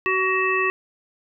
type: harmonic tone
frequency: 376.1 Hz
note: F#4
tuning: 28 cents sharp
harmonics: 1 / 3 / 5 / 7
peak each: -24 / -24 / -24 / -24 dBFS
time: 0.06-0.7 s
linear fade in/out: 0 ms
effects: none